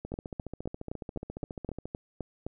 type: two click trains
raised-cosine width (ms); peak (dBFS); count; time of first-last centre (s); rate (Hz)
2; -21 / -24; 10 / 27; 0.14-2.466 / 0.05-1.856; 3.87 / 14.4
effects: none